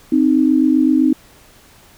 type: tone pair together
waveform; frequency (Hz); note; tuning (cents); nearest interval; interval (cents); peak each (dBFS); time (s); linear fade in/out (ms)
sine; 261.3 / 309.1; C4 / D#4; -2 / -11; minor third; 291; -13; 0.12-1.13; 5
effects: pink hiss -47 dBFS RMS until 1.97 s